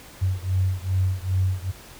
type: beating tone pair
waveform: sine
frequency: 92.5 / 95 Hz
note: F#2 / F#2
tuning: 0 / +46 cents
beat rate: 2.5 Hz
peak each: -23 / -24 dBFS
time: 0.21-1.72 s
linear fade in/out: 20 ms
effects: pink hiss -45 dBFS RMS until 1.99 s